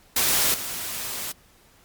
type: noise with level steps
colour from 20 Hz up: white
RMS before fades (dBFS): -21 / -31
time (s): 0.16-1.32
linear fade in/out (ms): 5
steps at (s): 0.54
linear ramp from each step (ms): 2
effects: pink hiss -56 dBFS RMS until 1.84 s + MP3 96 kbps